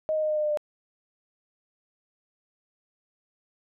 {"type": "tone with pitch steps", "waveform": "sine", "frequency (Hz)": [625, 620.3, 615.7, 611.1, 606.5, 602, 597.5], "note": ["D#5", "D#5", "D#5", "D#5", "D#5", "D5", "D5"], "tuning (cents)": [8, -5, -18, -31, -44, 43, 30], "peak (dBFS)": -23, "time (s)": [0.09, 0.573], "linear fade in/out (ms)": 0, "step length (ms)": 69, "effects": []}